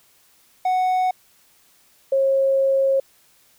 triangle / sine tone pair in turn, 740 / 540.6 Hz, F#5 / C#5, 0 / -44 cents, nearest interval perfect fourth, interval 544 cents, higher first, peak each -15 dBFS, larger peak neither, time 0.65-1.11 / 2.12-3 s, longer second, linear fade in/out 5 ms, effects white hiss -57 dBFS RMS until 3.58 s

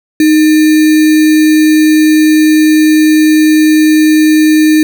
sine tone with sample-and-hold, 310 Hz, D#4, 6 cents flat, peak -3 dBFS, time 0.2-4.83 s, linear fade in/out 2 ms, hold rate 2100 Hz, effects none

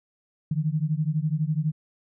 sine beating tone pair, 149.4 / 161.4 Hz, D3 / E3, +30 / -36 cents, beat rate 12 Hz, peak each -25 / -26 dBFS, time 0.51-1.72 s, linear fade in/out 5 ms, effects none

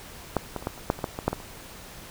clicks, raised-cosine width 1 ms, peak -8 / -16 / -25 / -13 / -29 / -7 / -24 / -12 / -17 / -7 / -14 / -27 dBFS, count 12, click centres 0.367 / 0.563 / 0.625 / 0.671 / 0.778 / 0.901 / 0.99 / 1.042 / 1.189 / 1.28 / 1.33 / 1.402 s, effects pink hiss -44 dBFS RMS until 2.1 s

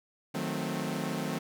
sawtooth chord, D# diminished seventh, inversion none, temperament equal with one note detuned, 155.56 / 182.77 / 220 / 261.6 Hz, D#3 / F#3 / A3 / C4, 0 / -21 / 0 / 0 cents, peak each -33 dBFS, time 0.34-1.39 s, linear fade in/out 10 ms, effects none

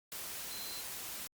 sine tone in noise, 4088 Hz, C8, 41 cents flat, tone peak -46 dBFS, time 0.51-0.81 s, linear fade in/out 0 ms, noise white, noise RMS -43 dBFS, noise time 0.12-1.27 s, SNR -6 dB, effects Opus 48 kbps

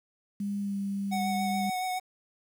sine tone with pitch glide, 201.8 to 198.45 Hz, G#3 to G3, -49 to +22 cents, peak -29 dBFS, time 0.4-1.7 s, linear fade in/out 5 ms, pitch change -29 cents, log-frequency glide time 0.6-0.76 s
square tone with vibrato, 740 Hz, F#5, in tune, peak -30 dBFS, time 1.11-2 s, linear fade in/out 20 ms, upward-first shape triangle, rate 7.1 Hz, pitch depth 21 cents each way
effects 9-bit

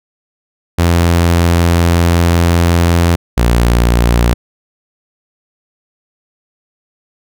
sawtooth tone pair in turn, 85.4 / 58.93 Hz, F2 / A#1, -38 / +19 cents, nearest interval tritone, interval 643 cents, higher first, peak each -4 dBFS, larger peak neither, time 0.78-3.16 / 3.37-4.34 s, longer first, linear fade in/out 10 ms, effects none

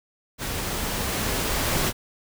pink noise with level ramp, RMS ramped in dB -30 to -23 dBFS, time 0.38-1.93 s, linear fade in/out 50 ms, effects none

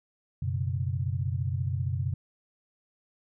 sine chord, F# suspended fourth, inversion none, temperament equal, 92.5 / 123.47 / 138.59 Hz, F#2 / B2 / C#3, 0 / 0 / 0 cents, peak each -30 / -31 / -33 dBFS, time 0.42-2.14 s, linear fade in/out 5 ms, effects none

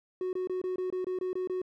triangle tone bursts, 368.5 Hz, F#4, 7 cents flat, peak -27 dBFS, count 10, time 0.21-1.617 s, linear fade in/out 2 ms, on 120 ms, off 23 ms, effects tanh soft clip ceiling -23 dBFS

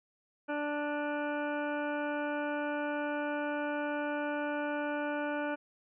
harmonic tone with a mistuned harmonic, 293.7 Hz, D4, in tune, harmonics 1 / 2 / 3 / 4 / 5 / 6 / 8 / 9 / 10, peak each -36 / -36 / -40 / -47 / -39 / -51 / -48 / -56 / -56 dBFS, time 0.48-5.56 s, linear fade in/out 20 ms, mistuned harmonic 8, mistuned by +26 cents, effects none

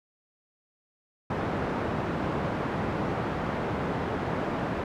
pink band-pass noise, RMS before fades -30 dBFS, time 1.3-4.84 s, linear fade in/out 5 ms, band 110 to 1300 Hz, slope 12 dB/octave, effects none

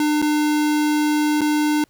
square tone with dropouts, 300 Hz, D4, 37 cents sharp, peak -17 dBFS, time 0-1.84 s, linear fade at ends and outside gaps 2 ms, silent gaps 0.218-0.224 / 1.409-1.415 s, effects pink hiss -61 dBFS RMS until 1.89 s

